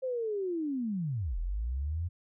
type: linear two-way sweep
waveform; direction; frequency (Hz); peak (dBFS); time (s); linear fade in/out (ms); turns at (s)
sine; down then up; 530 to 38.89 to 89.4; -30; 0.02-2.09; 20; 1.38
effects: none